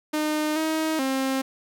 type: tone with pitch steps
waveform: sawtooth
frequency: 305.3 / 316.3 / 266.1 Hz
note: D#4 / D#4 / C4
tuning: -33 / +29 / +29 cents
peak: -19 dBFS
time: 0.13-1.42 s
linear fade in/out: 10 ms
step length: 430 ms
effects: none